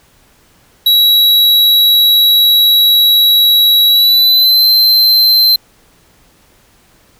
square tone with pitch glide, 3886 to 4105 Hz, B7 to C8, -29 to -34 cents, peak -6 dBFS, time 0.86-5.56 s, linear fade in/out 5 ms, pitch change +95 cents, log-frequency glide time 3.87-4.67 s, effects pink hiss -49 dBFS RMS until 7.19 s

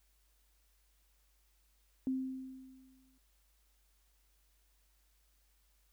sine tone with exponential decay, 261.6 Hz, C4, in tune, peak -30 dBFS, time 2.07-3.18 s, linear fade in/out 1 ms, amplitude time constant 240 ms, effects added 50 Hz sine -70 dBFS peak until 5.92 s + white hiss -75 dBFS RMS until 5.92 s

